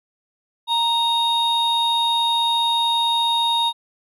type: tone pair together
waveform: triangle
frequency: 932.3 / 3723 Hz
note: A#5 / A#7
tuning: 0 / -3 cents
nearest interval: 2 octaves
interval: 2397 cents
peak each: -18 dBFS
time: 0.67-3.73 s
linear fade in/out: 50 ms
effects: none